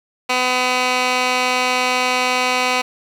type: tone with band-pass filter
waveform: 15% pulse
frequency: 251.9 Hz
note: B3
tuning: 34 cents sharp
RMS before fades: -18 dBFS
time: 0.29-2.82 s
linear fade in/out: 10 ms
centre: 2500 Hz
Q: 0.81
effects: 7-bit